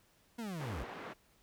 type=linear sweep; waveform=40% pulse; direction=down; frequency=243.3 to 49.71 Hz; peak=-38 dBFS; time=0.38-0.84 s; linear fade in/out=10 ms
type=band-pass noise; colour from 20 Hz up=pink; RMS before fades=-46 dBFS; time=0.59-1.14 s; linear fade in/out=20 ms; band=270 to 1900 Hz; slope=12 dB/octave
effects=pink hiss -69 dBFS RMS until 1.42 s